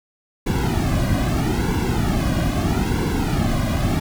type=noise with flanger; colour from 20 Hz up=brown; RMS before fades=-20 dBFS; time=0.46-4 s; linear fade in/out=10 ms; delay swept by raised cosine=1.6 to 2.26 ms; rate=0.78 Hz; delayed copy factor=-0.9; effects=none